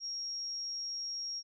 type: tone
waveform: sine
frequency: 5588 Hz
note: F8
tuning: in tune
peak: -36 dBFS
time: 0-1.43 s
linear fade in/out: 50 ms
effects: none